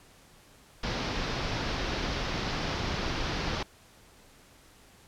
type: low-pass noise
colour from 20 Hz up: pink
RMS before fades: -32 dBFS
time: 0.83-3.63 s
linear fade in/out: 5 ms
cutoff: 5600 Hz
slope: 48 dB/octave
effects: pink hiss -57 dBFS RMS until 5.07 s + low-pass 12000 Hz 12 dB/octave